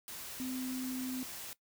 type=tone in noise; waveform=sine; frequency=257 Hz; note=C4; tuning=31 cents flat; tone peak=-36 dBFS; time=0.4-1.23 s; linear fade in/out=0 ms; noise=white; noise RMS=-45 dBFS; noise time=0.08-1.53 s; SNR=+6 dB; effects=noise-tail reverb RT60 0.1 s tail -18 dB re dry